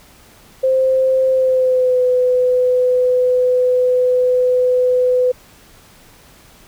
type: tone with pitch glide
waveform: sine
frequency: 523.3 to 502 Hz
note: C5 to B4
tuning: 0 to +28 cents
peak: -11 dBFS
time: 0.63-5.32 s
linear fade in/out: 10 ms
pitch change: -72 cents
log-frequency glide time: 1.3-2.02 s
effects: pink hiss -46 dBFS RMS until 6.67 s